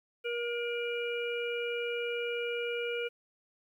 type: harmonic tone with a mistuned harmonic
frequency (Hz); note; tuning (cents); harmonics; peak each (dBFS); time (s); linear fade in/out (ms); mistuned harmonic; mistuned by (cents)
474.8; A#4; +32; 1 / 3 / 5 / 6; -33 / -41 / -39 / -42; 0.24-3.09; 20; 6; +29
effects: 11-bit